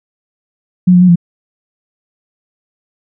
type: tone with pitch steps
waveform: sine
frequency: 181.3 / 178.1 / 181.9 / 172.5 Hz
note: F#3 / F3 / F#3 / F3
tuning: -35 / +34 / -29 / -21 cents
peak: -3 dBFS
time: 0.87-1.158 s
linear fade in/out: 10 ms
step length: 72 ms
effects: none